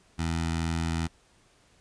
15% pulse tone with notch filter, 82.41 Hz, E2, in tune, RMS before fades -29 dBFS, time 0.18-1.08 s, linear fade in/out 20 ms, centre 480 Hz, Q 0.87, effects pink hiss -62 dBFS RMS until 1.8 s + resampled to 22050 Hz

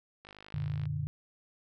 click train, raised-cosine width 0.3 ms, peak -33 dBFS, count 32, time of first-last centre 0.25-0.855 s, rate 51.2 Hz
sine chord, Gb augmented, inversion none, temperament equal, 92.5 / 116.54 / 146.83 Hz, Gb2 / Bb2 / D3, 0 / 0 / 0 cents, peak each -38 / -38 / -33 dBFS, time 0.54-1.07 s, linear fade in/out 0 ms
effects none

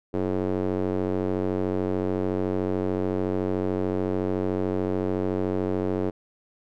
square tone with band-pass filter, 46.84 Hz, F#1, 22 cents sharp, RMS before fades -26 dBFS, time 0.13-6.11 s, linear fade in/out 20 ms, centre 390 Hz, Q 1.9, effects none

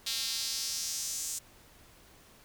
square tone with high-pass filter sweep, 122.7 Hz, B2, 11 cents flat, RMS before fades -35 dBFS, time 0.06-1.39 s, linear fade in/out 10 ms, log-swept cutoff 3900 to 7300 Hz, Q 2.4, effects pink hiss -58 dBFS RMS until 2.44 s

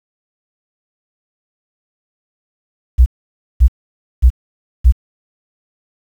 sine tone bursts, 61.7 Hz, B1, 1 cent flat, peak -3 dBFS, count 4, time 2.98-4.924 s, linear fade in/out 20 ms, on 81 ms, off 540 ms, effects 7-bit

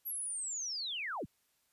sine linear sweep, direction down, 11840 to 33 Hz, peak -36 dBFS, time 0.05-1.26 s, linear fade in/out 20 ms, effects white hiss -75 dBFS RMS until 1.72 s + resampled to 32000 Hz

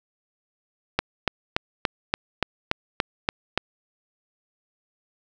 click train, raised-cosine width 0.3 ms, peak -4 dBFS, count 10, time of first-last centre 0.99-3.576 s, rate 3.48 Hz, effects none

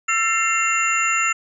sine tone cluster, 1338 / 1786 / 2110 / 2743 / 7070 Hz, E6 / A6 / C7 / F7 / A8, +25 / +25 / +14 / -32 / +7 cents, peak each -21 / -29 / -24 / -22 / -26 dBFS, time 0.08-1.33 s, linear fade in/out 10 ms, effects none

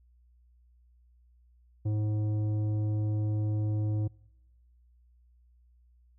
triangle tone with tanh clipping, 106.3 Hz, G#2, 41 cents sharp, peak -28 dBFS, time 1.85-4.08 s, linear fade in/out 10 ms, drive 14 dB, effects noise-tail reverb RT60 1.0 s tail -26 dB re dry + added 60 Hz sine -59 dBFS peak until 6.18 s

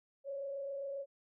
sine tone with frequency modulation, 554.4 Hz, C#5, in tune, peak -38 dBFS, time 0.24-1.06 s, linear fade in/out 50 ms, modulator 27.5 Hz, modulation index 0.46, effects none

